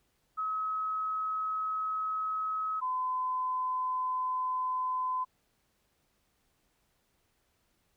sine tone pair in turn, 1280 / 1018.1 Hz, D#6 / C6, +49 / -48 cents, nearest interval major third, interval 397 cents, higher first, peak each -30 / -29 dBFS, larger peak second, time 0.37-2.81 / 2.81-5.25 s, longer neither, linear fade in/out 20 ms, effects pink hiss -74 dBFS RMS until 7.96 s

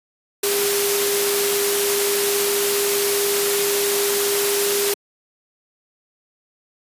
sine tone in noise, 404.2 Hz, G#4, 47 cents flat, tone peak -20 dBFS, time 0.43-4.94 s, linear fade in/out 5 ms, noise white, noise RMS -21 dBFS, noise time 0.43-4.94 s, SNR -2 dB, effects high-pass 200 Hz 12 dB/octave + resampled to 32000 Hz

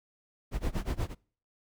brown noise with tremolo, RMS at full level -28 dBFS, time 0.51-1.15 s, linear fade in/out 50 ms, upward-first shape sine, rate 8.3 Hz, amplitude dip 95%, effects noise-tail reverb RT60 0.5 s tail -26 dB re dry

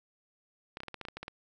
clicks, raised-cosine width 0.3 ms, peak -24 dBFS, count 11, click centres 0.771 / 0.804 / 0.834 / 0.883 / 0.943 / 1.013 / 1.052 / 1.085 / 1.17 / 1.23 / 1.281 s, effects none

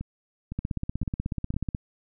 two click trains, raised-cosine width 5 ms, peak -16 / -21 dBFS, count 20 / 4, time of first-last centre 0.59-1.749 / 0.01-1.541 s, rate 16.4 / 1.96 Hz, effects none

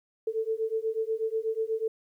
sine beating tone pair, 440 / 448.2 Hz, A4 / A4, 0 / +32 cents, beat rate 8.2 Hz, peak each -30 / -30 dBFS, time 0.27-1.88 s, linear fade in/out 5 ms, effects 11-bit

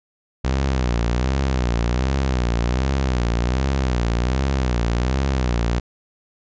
sawtooth tone with vibrato, 62.7 Hz, B1, 27 cents sharp, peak -14 dBFS, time 0.44-5.8 s, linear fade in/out 10 ms, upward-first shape sine, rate 1.3 Hz, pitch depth 140 cents each way, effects resampled to 16000 Hz

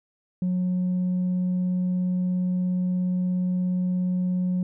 triangle tone with tanh clipping, 181.7 Hz, F#3, 31 cents flat, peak -22 dBFS, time 0.42-4.63 s, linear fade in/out 2 ms, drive 6 dB, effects none

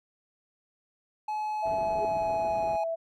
triangle tone with pitch glide, 853 to 832.1 Hz, G#5 to G#5, +46 to +3 cents, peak -27 dBFS, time 1.28-2.84 s, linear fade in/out 5 ms, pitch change -43 cents, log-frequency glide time 1.67-2.73 s
sine tone, 659.3 Hz, E5, in tune, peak -28 dBFS, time 1.62-2.96 s, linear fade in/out 20 ms
white low-pass noise, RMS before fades -43 dBFS, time 1.65-2.77 s, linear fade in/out 10 ms, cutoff 430 Hz, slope 12 dB/octave
sine tone with exponential growth, 415.3 Hz, G#4, in tune, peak -28 dBFS, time 1.87-2.05 s, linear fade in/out 2 ms, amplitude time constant 39 ms
effects none

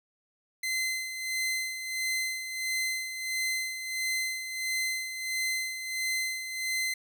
sawtooth tone with tremolo, 2060 Hz, C7, 28 cents flat, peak -24 dBFS, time 0.63-6.94 s, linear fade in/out 5 ms, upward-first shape sine, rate 1.5 Hz, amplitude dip 60%, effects none

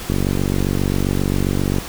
click train, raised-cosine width 3 ms, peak -6 dBFS, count 81, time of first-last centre 0.1-1.784 s, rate 47.5 Hz, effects added 50 Hz sine -40 dBFS peak until 1.88 s + pink hiss -31 dBFS RMS until 1.88 s

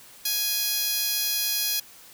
10% pulse tone with high-pass filter, 830.6 Hz, G#5, in tune, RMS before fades -26 dBFS, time 0.25-1.8 s, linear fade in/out 5 ms, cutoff 5400 Hz, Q 0.58, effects white hiss -49 dBFS RMS until 2.13 s

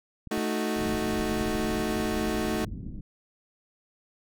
clicks, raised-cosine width 5 ms, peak -28 dBFS, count 11, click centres 0.273 / 0.377 / 0.841 / 1.134 / 1.376 / 1.411 / 1.647 / 1.799 / 2.002 / 2.056 / 2.547 s
30% pulse chord, D# diminished, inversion second, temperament equal, 220 / 311.1 / 370 Hz, A3 / D#4 / F#4, 0 / 0 / 0 cents, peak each -27 / -29 / -30 dBFS, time 0.31-2.65 s, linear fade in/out 5 ms
pink low-pass noise, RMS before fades -37 dBFS, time 0.76-3.01 s, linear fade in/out 5 ms, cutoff 270 Hz, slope 24 dB/octave
effects none

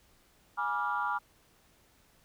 sine chord, G# diminished seventh, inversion none, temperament equal with one note detuned, 830.6 / 970.2 / 1174.7 / 1396.9 Hz, G#5 / B5 / D6 / F6, 0 / -31 / 0 / 0 cents, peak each -35 / -34 / -34 / -34 dBFS, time 0.57-1.19 s, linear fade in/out 20 ms, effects tanh soft clip ceiling -20 dBFS + pink hiss -65 dBFS RMS until 2.24 s

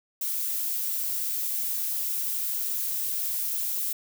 violet noise, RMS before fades -29 dBFS, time 0.21-3.93 s, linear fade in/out 5 ms, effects none

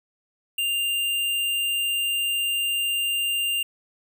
square tone, 2794 Hz, F7, in tune, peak -23 dBFS, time 0.58-3.63 s, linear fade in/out 5 ms, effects none

